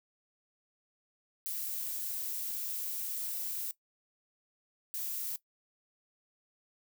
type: noise bursts at uneven times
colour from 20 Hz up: violet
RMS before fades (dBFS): -37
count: 2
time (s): 1.46-3.71 / 4.94-5.36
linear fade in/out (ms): 0
effects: noise-tail reverb RT60 0.1 s tail -18 dB re dry